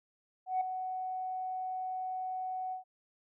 sine tone with ADSR envelope, 745 Hz, F#5, 12 cents sharp, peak -25 dBFS, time 0.46-2.84 s, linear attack 150 ms, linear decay 4 ms, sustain -9 dB, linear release 120 ms, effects tanh soft clip ceiling -24 dBFS

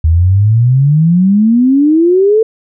sine exponential sweep, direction up, 77.4 to 451.9 Hz, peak -5 dBFS, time 0.04-2.43 s, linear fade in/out 5 ms, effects none

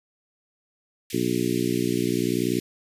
pink high-pass noise, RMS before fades -38 dBFS, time 1.1-2.6 s, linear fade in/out 2 ms, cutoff 2000 Hz, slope 48 dB/octave
harmonic tone, 60.4 Hz, B1, 38 cents flat, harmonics 2 / 3 / 4 / 5 / 6 / 7, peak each -32 / -30 / -28 / -27 / -27 / -32 dBFS, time 1.13-2.6 s, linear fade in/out 10 ms
effects resampled to 32000 Hz

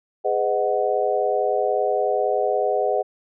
sine chord, G# minor seventh, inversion none, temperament equal with one note detuned, 415.3 / 506 / 622.3 / 740 Hz, G#4 / B4 / D#5 / F#5, 0 / +42 / 0 / 0 cents, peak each -24 dBFS, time 0.24-3.03 s, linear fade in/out 20 ms, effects none

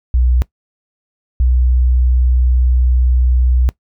sine tone pair in turn, 61.74 / 62.35 Hz, B1 / B1, 0 / +17 cents, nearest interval unison, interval 17 cents, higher second, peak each -8 dBFS, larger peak neither, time 0.14-0.42 / 1.4-3.69 s, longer second, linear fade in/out 0 ms, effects noise-tail reverb RT60 0.1 s tail -21 dB re dry + tanh soft clip ceiling -4 dBFS

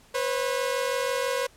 sawtooth tone pair together, 493.9 / 540 Hz, B4 / C#5, 0 / -45 cents, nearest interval major second, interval 155 cents, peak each -24 dBFS, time 0.14-1.47 s, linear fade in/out 10 ms, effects pink hiss -56 dBFS RMS until 1.56 s + low-pass 12000 Hz 12 dB/octave

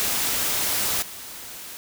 white noise with level steps, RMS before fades -24 / -38 dBFS, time 0-1.77 s, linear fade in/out 0 ms, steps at 1.02 s, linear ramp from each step 5 ms, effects none

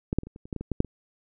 clicks, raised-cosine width 3 ms, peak -13 / -9 / -26 / -28 / -30 / -30 / -18 / -19 / -21 / -14 / -6 / -26 dBFS, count 12, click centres 0.129 / 0.186 / 0.234 / 0.27 / 0.361 / 0.455 / 0.528 / 0.563 / 0.61 / 0.717 / 0.804 / 0.847 s, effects none

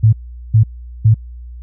sine tone bursts, 110 Hz, A2, in tune, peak -5 dBFS, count 3, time 0.03-1.144 s, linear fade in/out 10 ms, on 98 ms, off 410 ms, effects added 60 Hz sine -29 dBFS peak until 1.62 s

